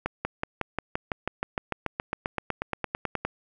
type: accelerating click train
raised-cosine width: 0.5 ms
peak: -12 dBFS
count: 24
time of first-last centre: 0.06-3.25 s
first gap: 190 ms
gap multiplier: 0.97
effects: none